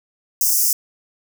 white high-pass noise, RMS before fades -17 dBFS, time 0.41-0.73 s, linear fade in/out 2 ms, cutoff 5100 Hz, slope 96 dB/octave, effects none

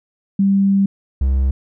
sine / triangle tone pair in turn, 196.6 / 66.52 Hz, G3 / C2, +5 / +29 cents, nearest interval octave + perfect fifth, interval 1876 cents, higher first, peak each -11 / -11 dBFS, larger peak neither, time 0.39-0.86 / 1.21-1.51 s, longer first, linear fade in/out 5 ms, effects none

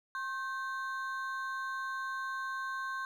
triangle ring-modulated tone, 1311 Hz, E6, 10 cents flat, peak -30 dBFS, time 0.15-3.05 s, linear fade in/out 0 ms, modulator 240 Hz, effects none

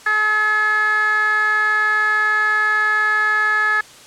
15% pulse tone with band-pass filter, 426.9 Hz, G#4, 48 cents sharp, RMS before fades -17 dBFS, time 0.06-3.81 s, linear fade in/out 5 ms, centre 1600 Hz, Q 8.3, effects white hiss -42 dBFS RMS until 4.06 s + low-pass 8000 Hz 12 dB/octave

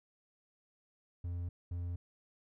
triangle tone bursts at uneven times, 87.31 Hz, F2, in tune, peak -34 dBFS, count 2, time 1.24-1.49 / 1.71-1.96 s, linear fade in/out 5 ms, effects none

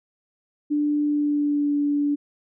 sine tone with pitch glide, 295 to 289.6 Hz, D4 to D4, +8 to -24 cents, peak -19 dBFS, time 0.7-2.16 s, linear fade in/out 20 ms, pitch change -32 cents, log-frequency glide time 1.04-1.74 s, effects none

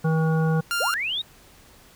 harmonic tone, 160 Hz, D#3, 49 cents sharp, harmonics 1 / 3 / 5 / 7 / 9, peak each -19 / -28 / -33 / -37 / -34 dBFS, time 0.04-0.61 s, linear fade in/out 10 ms
sawtooth tone, 1396.9 Hz, F6, in tune, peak -19 dBFS, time 0.71-0.94 s, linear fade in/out 0 ms
sine linear sweep, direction up, 415.3 to 3848 Hz, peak -24 dBFS, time 0.8-1.22 s, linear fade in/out 10 ms
effects pink hiss -52 dBFS RMS until 1.95 s

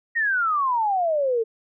sine exponential sweep, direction down, 1896 to 438.4 Hz, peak -19 dBFS, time 0.15-1.44 s, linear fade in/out 20 ms, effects none

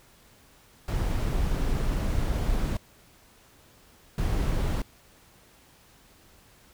brown noise bursts at uneven times, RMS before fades -26 dBFS, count 2, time 0.88-2.77 / 4.18-4.82 s, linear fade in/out 2 ms, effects pink hiss -57 dBFS RMS until 6.73 s

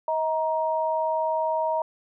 sine tone pair together, 635.4 / 940 Hz, D#5 / A#5, +36 / +14 cents, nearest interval perfect fifth, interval 678 cents, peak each -25 dBFS, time 0.08-1.82 s, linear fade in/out 2 ms, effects none

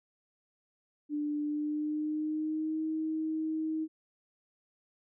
sine tone with pitch glide, 296.1 to 315.5 Hz, D4 to D#4, +14 to +24 cents, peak -30 dBFS, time 1.09-3.88 s, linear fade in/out 50 ms, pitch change +110 cents, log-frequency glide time 1.42-2.82 s, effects none

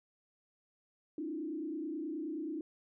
sine tone with frequency modulation, 311.1 Hz, D#4, in tune, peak -36 dBFS, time 1.18-2.61 s, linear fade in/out 2 ms, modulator 29.4 Hz, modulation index 1.1, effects none

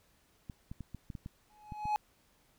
clicks, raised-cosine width 5 ms, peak -30 dBFS, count 9, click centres 0.498 / 0.715 / 0.807 / 0.947 / 1.102 / 1.152 / 1.261 / 1.722 / 1.855 s
triangle tone with exponential growth, 844 Hz, G#5, 28 cents sharp, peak -24 dBFS, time 1.5-1.96 s, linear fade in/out 0 ms, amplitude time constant 100 ms
effects pink hiss -69 dBFS RMS until 2.58 s

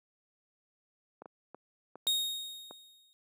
clicks, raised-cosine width 1 ms, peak -31 dBFS, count 6, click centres 1.22 / 1.258 / 1.546 / 1.956 / 2.068 / 2.71 s
40% pulse tone with exponential decay, 3729 Hz, A#7, in tune, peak -24 dBFS, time 2.07-3.13 s, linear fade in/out 0 ms, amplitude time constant 230 ms
effects high-pass 300 Hz 12 dB/octave

